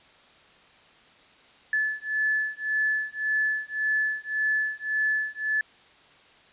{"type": "beating tone pair", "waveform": "sine", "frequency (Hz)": [1730, 1731.8], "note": ["A6", "A6"], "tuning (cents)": [-30, -28], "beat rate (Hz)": 1.8, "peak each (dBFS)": -27, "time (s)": [1.73, 5.61], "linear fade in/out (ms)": 2, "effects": ["white hiss -55 dBFS RMS until 6.52 s", "resampled to 8000 Hz"]}